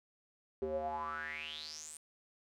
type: tone with band-pass filter sweep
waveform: square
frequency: 77.2 Hz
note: D#2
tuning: 13 cents flat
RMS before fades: -41 dBFS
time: 0.62-1.97 s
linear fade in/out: 0 ms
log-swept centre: 400 to 9100 Hz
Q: 9.2
effects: none